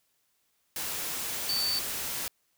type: tone in noise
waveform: sine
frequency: 4548 Hz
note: C#8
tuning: 44 cents sharp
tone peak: -27 dBFS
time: 1.49-1.79 s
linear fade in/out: 2 ms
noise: white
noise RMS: -34 dBFS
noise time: 0.76-2.28 s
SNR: +4 dB
effects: white hiss -73 dBFS RMS until 2.57 s